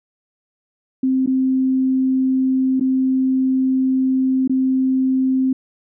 sine tone with dropouts, 261.6 Hz, C4, in tune, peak -14 dBFS, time 1.03-5.53 s, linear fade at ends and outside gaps 5 ms, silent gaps 1.262-1.273 / 2.798-2.808 / 4.477-4.495 s, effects none

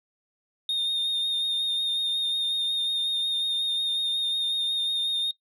sine tone with vibrato, 3669 Hz, A#7, 28 cents flat, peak -21 dBFS, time 0.69-5.31 s, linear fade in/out 2 ms, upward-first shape sine, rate 5.5 Hz, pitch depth 22 cents each way, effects noise-tail reverb RT60 0.1 s tail -21 dB re dry + tanh soft clip ceiling -23 dBFS

